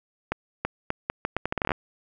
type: accelerating click train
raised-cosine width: 0.5 ms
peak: -10 dBFS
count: 15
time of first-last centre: 0.32-1.718 s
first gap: 330 ms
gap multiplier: 0.77
effects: none